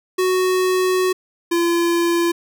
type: tone pair in turn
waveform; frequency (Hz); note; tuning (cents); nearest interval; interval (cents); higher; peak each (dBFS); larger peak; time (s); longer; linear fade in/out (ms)
square; 370 / 341.3; F#4 / F4; 0 / -40; minor second; 140; first; -16; neither; 0.18-1.13 / 1.51-2.32; first; 10
effects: none